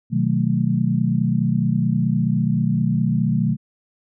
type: chord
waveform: sine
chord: B dominant seventh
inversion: none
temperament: equal with one note detuned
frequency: 125.99 / 155.56 / 185 / 220 Hz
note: B2 / D#3 / F#3 / A3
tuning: +35 / 0 / 0 / 0 cents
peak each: -22 dBFS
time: 0.1-3.57 s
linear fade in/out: 50 ms
effects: none